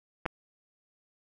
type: clicks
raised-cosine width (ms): 0.5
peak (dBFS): -21 / -14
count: 2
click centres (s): 0.256 / 0.262
effects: none